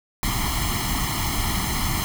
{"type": "noise with comb filter", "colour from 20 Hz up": "pink", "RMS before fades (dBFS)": -24, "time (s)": [0.23, 2.04], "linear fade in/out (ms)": 0, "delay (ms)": 0.96, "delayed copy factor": 0.95, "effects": []}